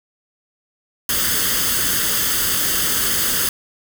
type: noise with comb filter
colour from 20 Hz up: white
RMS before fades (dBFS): -19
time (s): 1.09-3.49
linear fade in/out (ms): 2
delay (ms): 0.62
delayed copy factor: +0.65
effects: none